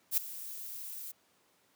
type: noise with ADSR envelope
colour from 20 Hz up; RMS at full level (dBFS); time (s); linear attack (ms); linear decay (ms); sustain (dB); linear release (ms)
violet; -26; 0.11-1.12; 65; 6; -17; 12
effects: pink hiss -69 dBFS RMS until 1.75 s + high-pass 200 Hz 12 dB/octave